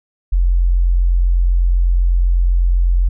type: tone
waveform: sine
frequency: 44 Hz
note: F1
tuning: 14 cents sharp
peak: -10 dBFS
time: 0.32-3.09 s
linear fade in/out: 10 ms
effects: none